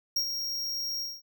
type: tone with ADSR envelope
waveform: square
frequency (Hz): 5588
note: F8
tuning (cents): 0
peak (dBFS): -24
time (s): 0.16-1.22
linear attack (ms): 6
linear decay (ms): 82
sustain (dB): -7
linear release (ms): 220
effects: none